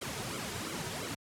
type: noise with flanger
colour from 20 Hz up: pink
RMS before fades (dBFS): -38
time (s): 0.01-1.15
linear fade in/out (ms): 10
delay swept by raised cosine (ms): 1.1 to 3.7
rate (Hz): 2.9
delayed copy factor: -0.8
effects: high-pass 80 Hz 12 dB/octave + low-pass 11000 Hz 12 dB/octave